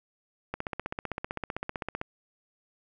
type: click train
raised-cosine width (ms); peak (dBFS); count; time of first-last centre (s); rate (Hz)
0.5; -17; 24; 0.54-2.014; 15.6
effects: none